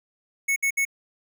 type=tone bursts; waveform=square; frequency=2206 Hz; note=C#7; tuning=9 cents flat; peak=-21 dBFS; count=3; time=0.48-0.852 s; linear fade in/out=10 ms; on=82 ms; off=63 ms; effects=none